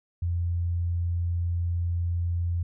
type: tone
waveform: sine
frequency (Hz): 86.3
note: F2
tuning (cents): -20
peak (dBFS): -24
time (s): 0.22-2.63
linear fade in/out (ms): 5
effects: none